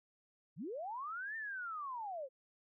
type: linear two-way sweep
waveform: sine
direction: up then down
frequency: 116.5 to 1822 to 500 Hz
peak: -40 dBFS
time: 0.56-2.29 s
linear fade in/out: 50 ms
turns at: 1.36 s
effects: none